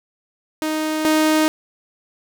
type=tone pair in turn; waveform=sawtooth; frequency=311.1 / 311.1 Hz; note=D#4 / D#4; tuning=0 / 0 cents; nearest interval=unison; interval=0 cents; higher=neither; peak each=-16 / -10 dBFS; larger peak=second; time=0.62-1.05 / 1.05-1.48 s; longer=neither; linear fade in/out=0 ms; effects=none